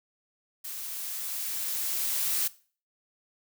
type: noise with level ramp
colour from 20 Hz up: blue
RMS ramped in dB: -38 to -27 dBFS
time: 0.64-2.48 s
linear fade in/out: 10 ms
effects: noise-tail reverb RT60 0.4 s tail -19 dB re dry